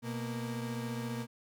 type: tone pair together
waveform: 35% pulse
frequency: 123.47 / 232.3 Hz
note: B2 / A#3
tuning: 0 / -6 cents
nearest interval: major seventh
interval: 1094 cents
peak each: -37 / -36 dBFS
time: 0.02-1.27 s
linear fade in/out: 50 ms
effects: none